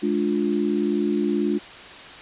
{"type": "chord", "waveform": "sine", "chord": "D diminished", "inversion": "second", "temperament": "just", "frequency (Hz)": [211.4, 293.7, 352.4], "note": ["Ab3", "D4", "F4"], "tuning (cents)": [31, 0, 16], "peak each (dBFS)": -24, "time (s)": [0.02, 1.59], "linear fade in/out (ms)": 20, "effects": ["white hiss -40 dBFS RMS until 2.21 s", "resampled to 8000 Hz"]}